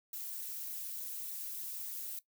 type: noise with flanger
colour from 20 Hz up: violet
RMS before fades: -42 dBFS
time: 0.13-2.19 s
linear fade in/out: 2 ms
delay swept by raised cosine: 0.46 to 6.36 ms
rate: 3.4 Hz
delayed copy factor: +0.8
effects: noise-tail reverb RT60 0.1 s tail -17 dB re dry